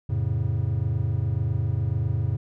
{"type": "chord", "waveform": "triangle", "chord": "F augmented", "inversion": "none", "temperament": "just", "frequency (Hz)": [87.31, 109.13, 136.42], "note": ["F2", "A2", "C#3"], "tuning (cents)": [0, -14, -27], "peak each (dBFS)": [-26, -23, -26], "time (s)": [0.09, 2.37], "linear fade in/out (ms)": 10, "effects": []}